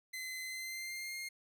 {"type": "tone with pitch glide", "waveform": "sawtooth", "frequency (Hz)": [2046, 2126], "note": ["C7", "C7"], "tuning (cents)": [-39, 27], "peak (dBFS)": -37, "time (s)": [0.13, 1.29], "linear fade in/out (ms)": 10, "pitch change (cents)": 66, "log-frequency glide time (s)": [0.44, 1.16], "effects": []}